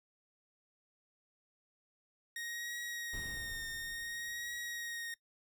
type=tone with vibrato; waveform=sawtooth; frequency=1867 Hz; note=A#6; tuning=2 cents sharp; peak=-37 dBFS; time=2.36-5.14 s; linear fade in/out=2 ms; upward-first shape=triangle; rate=0.57 Hz; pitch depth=36 cents each way
type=noise with exponential decay; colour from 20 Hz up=brown; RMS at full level=-43 dBFS; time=3.13-5.16 s; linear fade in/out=5 ms; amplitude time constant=440 ms
effects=noise-tail reverb RT60 0.1 s tail -20 dB re dry